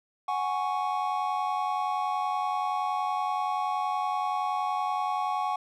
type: chord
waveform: triangle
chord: F# suspended second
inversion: none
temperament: equal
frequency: 740 / 830.6 / 1108.7 Hz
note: F#5 / G#5 / C#6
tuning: 0 / 0 / 0 cents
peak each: -29 dBFS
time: 0.28-5.56 s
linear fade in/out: 5 ms
effects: none